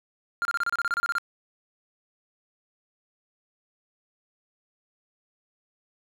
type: tone bursts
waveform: triangle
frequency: 1396.9 Hz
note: F6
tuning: in tune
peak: -21 dBFS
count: 13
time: 0.42-1.183 s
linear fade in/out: 0 ms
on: 31 ms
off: 30 ms
effects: none